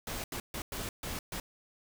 pink noise bursts at uneven times, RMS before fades -38 dBFS, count 6, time 0.07-0.24 / 0.32-0.4 / 0.54-0.62 / 0.72-0.89 / 1.03-1.19 / 1.32-1.4 s, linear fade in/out 2 ms, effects none

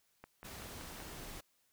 click train, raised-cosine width 0.5 ms, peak -34 dBFS, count 5, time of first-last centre 0.24-1.002 s, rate 5.25 Hz
pink noise, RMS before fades -48 dBFS, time 0.44-1.41 s, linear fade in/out 10 ms
effects white hiss -75 dBFS RMS until 1.72 s

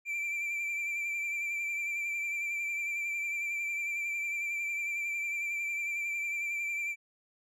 triangle tone with vibrato, 2349 Hz, D7, in tune, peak -30 dBFS, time 0.05-6.96 s, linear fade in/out 50 ms, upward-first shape triangle, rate 11 Hz, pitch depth 35 cents each way, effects none

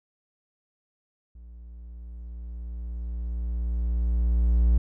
triangle tone with level ramp, 58.5 Hz, A#1, 7 cents sharp, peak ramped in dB -41 to -14 dBFS, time 1.35-4.78 s, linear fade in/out 5 ms, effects none

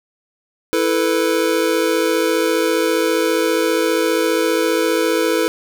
square chord, E suspended fourth, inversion none, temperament just, 329.6 / 439.5 / 494.4 Hz, E4 / A4 / B4, 0 / -2 / +2 cents, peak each -20 dBFS, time 0.73-5.48 s, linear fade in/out 0 ms, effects none

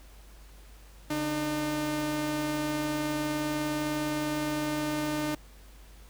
sawtooth tone pair together, 141.36 / 302.4 Hz, C#3 / D#4, +34 / -49 cents, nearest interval octave + minor second, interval 1317 cents, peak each -34 / -25 dBFS, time 1.1-5.35 s, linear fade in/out 5 ms, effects added 50 Hz sine -49 dBFS peak until 6.09 s + pink hiss -57 dBFS RMS until 6.09 s

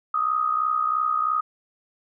sine tone with amplitude modulation, 1249 Hz, D#6, 6 cents sharp, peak -17 dBFS, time 0.14-1.41 s, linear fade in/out 5 ms, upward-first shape sine, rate 63 Hz, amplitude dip 70%, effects none

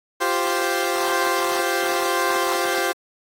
15% pulse chord, F suspended second, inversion none, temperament equal, 349.2 / 392 / 523.3 Hz, F4 / G4 / C5, 0 / 0 / 0 cents, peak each -18 dBFS, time 0.2-2.93 s, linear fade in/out 20 ms, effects AAC 48 kbps

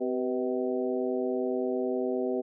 harmonic tone with a mistuned harmonic, 127.7 Hz, C3, 42 cents flat, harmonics 2 / 3 / 4 / 5 / 6, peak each -32 / -30 / -33 / -36 / -43 dBFS, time 0-2.42 s, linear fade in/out 20 ms, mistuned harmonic 4, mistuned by -62 cents, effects none

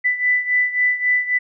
sine beating tone pair, 1988 / 1991.7 Hz, B6 / B6, +11 / +14 cents, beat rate 3.7 Hz, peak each -17 / -21 dBFS, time 0.04-1.39 s, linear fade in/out 20 ms, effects none

